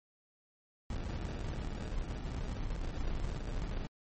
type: noise with sample-and-hold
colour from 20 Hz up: brown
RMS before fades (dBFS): -37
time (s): 0.9-3.87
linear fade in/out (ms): 2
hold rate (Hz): 1050
effects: MP3 32 kbps